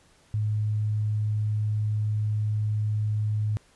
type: tone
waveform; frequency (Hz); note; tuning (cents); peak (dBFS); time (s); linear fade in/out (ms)
sine; 106.4; G#2; +42; -23; 0.34-3.57; 0
effects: pink hiss -60 dBFS RMS until 3.75 s + resampled to 24000 Hz